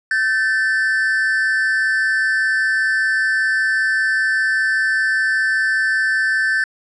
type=tone pair together; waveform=triangle; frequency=1538 / 1763.1 Hz; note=G6 / A6; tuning=-33 / +3 cents; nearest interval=major second; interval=236 cents; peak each=-16 dBFS; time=0.11-6.64 s; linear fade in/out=2 ms; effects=resampled to 24000 Hz